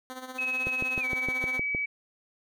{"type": "tone with tremolo", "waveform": "10% pulse", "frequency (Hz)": 257.1, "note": "C4", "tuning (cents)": -30, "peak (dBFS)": -28, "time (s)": [0.1, 1.59], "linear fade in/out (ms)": 0, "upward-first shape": "sine", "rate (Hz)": 16, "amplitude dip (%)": 65}
{"type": "tone with pitch glide", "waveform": "sine", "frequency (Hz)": [2560, 2281], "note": ["D#7", "C#7"], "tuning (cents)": [49, 49], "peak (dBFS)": -27, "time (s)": [0.38, 1.86], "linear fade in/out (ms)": 10, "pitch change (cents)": -200, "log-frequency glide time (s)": [1, 1.05]}
{"type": "click train", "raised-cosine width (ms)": 2, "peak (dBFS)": -20, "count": 8, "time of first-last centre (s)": [0.67, 1.749], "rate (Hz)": 6.49}
{"effects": []}